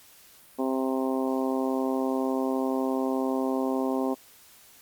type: harmonic tone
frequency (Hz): 131.7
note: C3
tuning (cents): +12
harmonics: 2 / 3 / 4 / 5 / 6 / 7 / 8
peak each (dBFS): -27 / -31 / -33 / -35 / -37 / -38 / -39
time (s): 0.58-4.15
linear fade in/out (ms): 20
effects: white hiss -54 dBFS RMS until 4.81 s + Opus 48 kbps